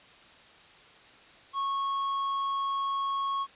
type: tone with hard clipping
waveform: triangle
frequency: 1100 Hz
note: C#6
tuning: 14 cents flat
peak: -29 dBFS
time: 1.53-3.47 s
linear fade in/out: 50 ms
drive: 8 dB
effects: white hiss -54 dBFS RMS until 3.55 s + resampled to 8000 Hz